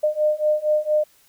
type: beating tone pair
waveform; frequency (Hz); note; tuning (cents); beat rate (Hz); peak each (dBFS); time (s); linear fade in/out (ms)
sine; 605 / 609.3; D#5 / D#5; -49 / -36; 4.3; -21 / -20; 0.03-1.04; 10
effects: white hiss -57 dBFS RMS until 1.28 s